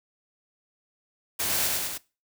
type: noise with echo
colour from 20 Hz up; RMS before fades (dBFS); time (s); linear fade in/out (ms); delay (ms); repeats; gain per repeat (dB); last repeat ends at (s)
white; -28; 1.39-1.68; 10; 100; 3; -2; 1.98
effects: noise-tail reverb RT60 0.3 s tail -21 dB re dry